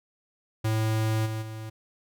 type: tone with level steps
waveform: square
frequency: 110 Hz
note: A2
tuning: in tune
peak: -24 / -30 / -36 dBFS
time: 0.64-1.7 s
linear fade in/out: 10 ms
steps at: 1.25 / 1.41 s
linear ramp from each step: 20 ms
effects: none